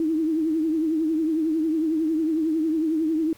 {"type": "tone with vibrato", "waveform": "sine", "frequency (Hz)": 317.4, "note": "D#4", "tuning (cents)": 35, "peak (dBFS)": -20, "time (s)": [0, 3.33], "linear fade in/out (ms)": 2, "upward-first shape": "triangle", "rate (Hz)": 11, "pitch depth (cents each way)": 90, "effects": ["pink hiss -53 dBFS RMS until 3.37 s"]}